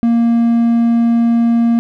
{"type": "tone", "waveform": "triangle", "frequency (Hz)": 233.1, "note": "A#3", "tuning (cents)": 0, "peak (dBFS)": -7, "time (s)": [0.03, 1.79], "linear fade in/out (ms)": 0, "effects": []}